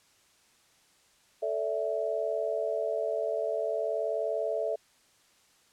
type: chord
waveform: sine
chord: A suspended fourth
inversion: none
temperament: equal with one note detuned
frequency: 440 / 578.9 / 659.3 Hz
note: A4 / D5 / E5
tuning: 0 / -25 / 0 cents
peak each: -33 / -33 / -31 dBFS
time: 1.42-4.76 s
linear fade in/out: 10 ms
effects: white hiss -64 dBFS RMS until 5.72 s + low-pass 9000 Hz 12 dB/octave